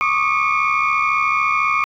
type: tone cluster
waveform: sine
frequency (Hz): 1095 / 1159 / 1233 / 2201 / 2402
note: C#6 / D6 / D#6 / C#7 / D7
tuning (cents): -22 / -23 / -16 / -13 / +38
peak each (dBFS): -22 / -21 / -19 / -21 / -21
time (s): 0.01-1.84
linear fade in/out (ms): 0
effects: tanh soft clip ceiling -8 dBFS